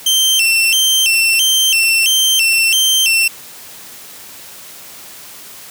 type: tone with vibrato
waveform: sawtooth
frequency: 2905 Hz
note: F#7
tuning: 32 cents flat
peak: -7 dBFS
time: 0.06-3.28 s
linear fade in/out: 5 ms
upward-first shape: square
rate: 1.5 Hz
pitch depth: 130 cents each way
effects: white hiss -35 dBFS RMS until 5.7 s + high-pass 80 Hz 12 dB/octave